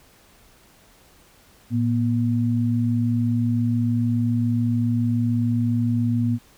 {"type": "tone pair together", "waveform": "sine", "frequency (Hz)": [112.91, 240], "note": ["A2", "B3"], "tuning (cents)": [45, -49], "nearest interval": "octave + minor second", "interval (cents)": 1306, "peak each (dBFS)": [-21, -21], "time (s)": [1.7, 6.39], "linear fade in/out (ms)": 50, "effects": ["pink hiss -54 dBFS RMS until 6.57 s"]}